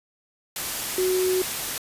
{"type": "tone in noise", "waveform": "sine", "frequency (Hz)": 370, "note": "F#4", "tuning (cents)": 0, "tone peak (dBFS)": -20, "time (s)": [0.98, 1.42], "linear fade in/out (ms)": 2, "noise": "white", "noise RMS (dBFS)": -29, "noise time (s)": [0.56, 1.78], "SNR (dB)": 6, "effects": ["resampled to 32000 Hz"]}